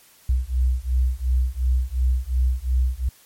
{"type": "beating tone pair", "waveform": "sine", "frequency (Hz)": [61.74, 64.54], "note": ["B1", "C2"], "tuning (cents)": [0, -23], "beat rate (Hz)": 2.8, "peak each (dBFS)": -21, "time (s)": [0.29, 3.09], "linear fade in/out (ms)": 5, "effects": ["white hiss -53 dBFS RMS until 3.25 s", "MP3 64 kbps"]}